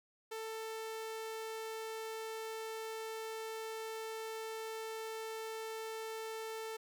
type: tone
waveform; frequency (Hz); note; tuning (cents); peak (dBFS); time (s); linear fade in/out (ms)
sawtooth; 443.7; A4; +14; -37; 0.31-6.77; 10
effects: none